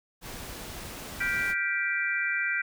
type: noise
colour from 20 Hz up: pink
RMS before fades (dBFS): -40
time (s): 0.21-1.55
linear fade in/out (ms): 50
type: chord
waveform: sine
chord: G dominant seventh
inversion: third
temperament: just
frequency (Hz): 1411.2 / 1568 / 1960 / 2352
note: F6 / G6 / B6 / D7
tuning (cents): +18 / 0 / -14 / +2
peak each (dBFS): -34 / -30 / -31 / -31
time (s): 1.2-2.62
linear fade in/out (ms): 10
effects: none